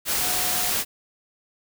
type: tone in noise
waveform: sine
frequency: 727 Hz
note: F#5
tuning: 31 cents flat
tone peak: -34 dBFS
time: 0.19-0.74 s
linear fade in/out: 50 ms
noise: white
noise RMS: -24 dBFS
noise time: 0.05-0.85 s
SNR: -13 dB
effects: none